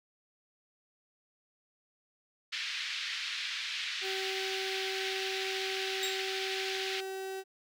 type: band-pass noise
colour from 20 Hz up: white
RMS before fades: -37 dBFS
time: 2.52-7.01 s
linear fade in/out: 10 ms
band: 1700 to 4200 Hz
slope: 24 dB/octave
type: tone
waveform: 35% pulse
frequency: 382.8 Hz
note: G4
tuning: 41 cents flat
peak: -35 dBFS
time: 4.01-7.44 s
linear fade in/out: 50 ms
type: tone with exponential decay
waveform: 30% pulse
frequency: 3795 Hz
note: A#7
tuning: 30 cents sharp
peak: -27 dBFS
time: 6.03-6.28 s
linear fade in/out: 0 ms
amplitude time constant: 54 ms
effects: none